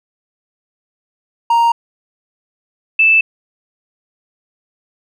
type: tone pair in turn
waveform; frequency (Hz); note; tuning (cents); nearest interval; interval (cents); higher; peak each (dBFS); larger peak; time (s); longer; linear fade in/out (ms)
triangle / sine; 932.3 / 2637; A#5 / E7; 0 / 0; octave + tritone; 1800; second; -7; neither; 1.5-1.72 / 2.99-3.21; neither; 5
effects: none